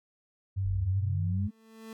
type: tone with pitch glide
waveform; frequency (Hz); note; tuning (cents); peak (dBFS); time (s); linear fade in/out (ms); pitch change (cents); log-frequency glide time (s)
sine; 96.7 to 95.53; G2 to G2; -23 to -44; -27; 0.56-1.48; 20; -21; 0.68-0.76
type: linear sweep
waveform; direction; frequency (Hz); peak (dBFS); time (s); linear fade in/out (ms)
sine; up; 31.8 to 220; -33; 0.64-1.51; 20
type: tone with exponential growth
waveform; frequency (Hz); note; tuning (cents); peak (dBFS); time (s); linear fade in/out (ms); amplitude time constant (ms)
30% pulse; 222.5; A3; +20; -37; 1.24-1.93; 2; 150
effects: none